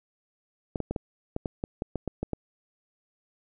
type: clicks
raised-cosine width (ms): 2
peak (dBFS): -16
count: 12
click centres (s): 0.758 / 0.803 / 0.91 / 0.962 / 1.364 / 1.458 / 1.639 / 1.821 / 1.957 / 2.077 / 2.23 / 2.333
effects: none